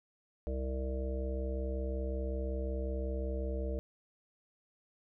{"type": "harmonic tone", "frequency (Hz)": 65.41, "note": "C2", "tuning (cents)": 0, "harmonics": [1, 3, 5, 7, 9, 10], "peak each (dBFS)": [-34, -45, -45, -42, -43, -55], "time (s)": [0.47, 3.79], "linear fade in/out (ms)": 0, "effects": []}